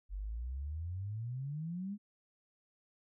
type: exponential sweep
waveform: sine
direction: up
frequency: 45.73 to 211.2 Hz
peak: -37 dBFS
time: 0.09-1.98 s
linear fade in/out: 50 ms
effects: none